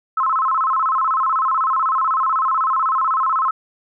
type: tone with vibrato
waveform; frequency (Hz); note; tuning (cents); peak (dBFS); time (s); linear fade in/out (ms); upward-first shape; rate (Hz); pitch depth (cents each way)
sine; 1174; D6; -1; -15; 0.17-3.51; 5; square; 16; 180
effects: none